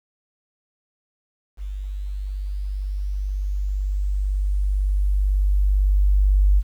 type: tone with level ramp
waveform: sine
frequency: 49 Hz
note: G1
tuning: in tune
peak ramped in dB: -27 to -12 dBFS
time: 1.57-6.63 s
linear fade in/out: 50 ms
effects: 9-bit